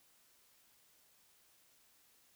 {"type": "silence", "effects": ["white hiss -69 dBFS RMS until 2.35 s"]}